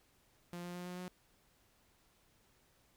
sawtooth tone with pitch steps, 174.61 / 176.23 / 177.87 / 179.52 / 181.19 Hz, F3 / F3 / F3 / F3 / F#3, 0 / +16 / +32 / +48 / -36 cents, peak -39 dBFS, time 0.53-1.08 s, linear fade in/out 0 ms, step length 110 ms, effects pink hiss -71 dBFS RMS until 2.96 s

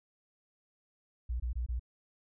sine tone bursts, 60.2 Hz, B1, 44 cents flat, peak -31 dBFS, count 4, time 1.29-1.796 s, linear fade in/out 10 ms, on 110 ms, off 22 ms, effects none

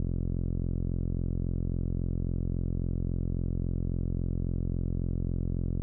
5% pulse tone with low-pass filter, 43.65 Hz, F1, in tune, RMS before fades -30 dBFS, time 0-5.82 s, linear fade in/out 0 ms, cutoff 150 Hz, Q 0.53, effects none

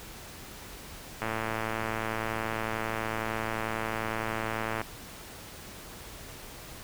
click train, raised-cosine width 0.5 ms, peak -16 dBFS, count 400, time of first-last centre 1.22-4.815 s, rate 111 Hz, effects pink hiss -45 dBFS RMS until 6.83 s

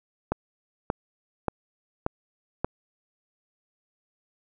click train, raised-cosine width 1 ms, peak -10 dBFS, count 5, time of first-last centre 0.32-2.646 s, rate 1.72 Hz, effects none

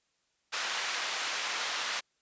pink band-pass noise, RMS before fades -34 dBFS, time 0.52-2.01 s, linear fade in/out 20 ms, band 1100 to 6200 Hz, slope 12 dB/octave, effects white hiss -75 dBFS RMS until 2.21 s + resampled to 16000 Hz

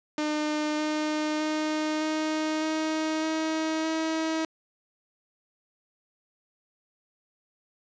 sawtooth tone with pitch steps, 302.8 / 305.6 / 308.4 / 311.3 / 314.2 / 317.1 / 320.1 Hz, D#4 / D#4 / D#4 / D#4 / D#4 / D#4 / D#4, -47 / -31 / -15 / +1 / +17 / +33 / +49 cents, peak -22 dBFS, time 0.18-4.45 s, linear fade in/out 2 ms, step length 610 ms, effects resampled to 16000 Hz + 8-bit

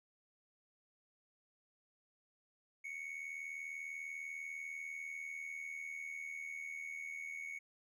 triangle tone with amplitude modulation, 2217 Hz, C#7, in tune, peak -38 dBFS, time 2.84-7.59 s, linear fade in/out 10 ms, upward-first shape sine, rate 80.1 Hz, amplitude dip 65%, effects none

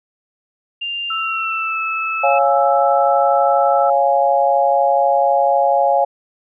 sine tone with pitch glide, 2794 to 2607 Hz, F7 to E7, 0 to -20 cents, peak -21 dBFS, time 0.81-2.39 s, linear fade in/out 10 ms, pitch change -120 cents, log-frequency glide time 1.16-1.8 s
sine tone with vibrato, 1318.5 Hz, E6, in tune, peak -21 dBFS, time 1.1-3.9 s, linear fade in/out 5 ms, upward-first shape square, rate 20 Hz, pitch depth 11 cents each way
sine chord, Db major, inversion none, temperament equal, 554.4 / 698.5 / 830.6 Hz, Db5 / F5 / Ab5, 0 / 0 / 0 cents, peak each -16 dBFS, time 2.23-6.05 s, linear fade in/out 10 ms
effects none

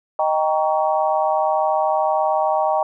sine chord, Eb dominant seventh, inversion none, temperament equal with one note detuned, 622.3 / 784 / 932.3 / 1121.6 Hz, Eb5 / G5 / Bb5 / Db6, 0 / 0 / 0 / +20 cents, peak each -20 / -20 / -23 / -26 dBFS, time 0.19-2.83 s, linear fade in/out 2 ms, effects none

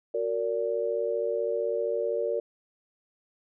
sine chord, Gb augmented, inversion none, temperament just, 370 / 462.5 / 578.1 Hz, Gb4 / Bb4 / D5, 0 / -14 / -27 cents, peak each -34 / -28 / -30 dBFS, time 0.14-2.4 s, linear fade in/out 5 ms, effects none

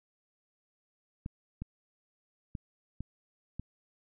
clicks, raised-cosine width 5 ms, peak -25 dBFS, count 5, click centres 1.261 / 1.62 / 2.552 / 3.006 / 3.596 s, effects none

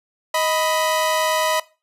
sawtooth tone pair together, 627.5 / 990 Hz, D#5 / B5, +15 / +4 cents, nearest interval minor sixth, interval 789 cents, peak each -17 dBFS, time 0.34-1.6 s, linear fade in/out 5 ms, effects noise-tail reverb RT60 0.3 s tail -19 dB re dry + resampled to 32000 Hz

